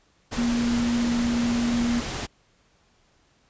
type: tone in noise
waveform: sine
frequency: 237.7 Hz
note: A#3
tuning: 34 cents sharp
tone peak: -21 dBFS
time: 0.37-2.01 s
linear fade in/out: 20 ms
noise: pink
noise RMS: -31 dBFS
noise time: 0.31-2.27 s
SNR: +7 dB
effects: pink hiss -63 dBFS RMS until 3.49 s + resampled to 16000 Hz